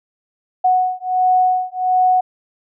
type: beating tone pair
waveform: sine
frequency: 737 / 738.4 Hz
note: F#5 / F#5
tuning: -7 / -4 cents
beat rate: 1.4 Hz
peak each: -16 dBFS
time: 0.64-2.21 s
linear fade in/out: 10 ms
effects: none